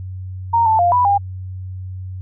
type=tone with pitch steps; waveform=sine; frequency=928 / 882 / 699 / 986 / 805 Hz; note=A#5 / A5 / F5 / B5 / G5; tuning=-8 / +4 / +1 / -3 / +46 cents; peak=-11 dBFS; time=0.53-1.18 s; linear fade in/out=10 ms; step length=130 ms; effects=added 93 Hz sine -26 dBFS peak until 2.21 s